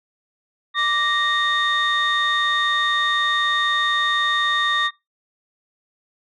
sine tone cluster, 1171 / 1865 / 3661 Hz, D6 / A#6 / A#7, -5 / 0 / -32 cents, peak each -21 dBFS, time 0.74-4.91 s, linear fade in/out 50 ms, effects noise-tail reverb RT60 0.2 s tail -18 dB re dry + tanh soft clip ceiling -11 dBFS

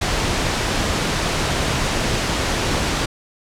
pink noise, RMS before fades -20 dBFS, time 0.01-3.06 s, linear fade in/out 10 ms, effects low-pass 7000 Hz 12 dB/octave

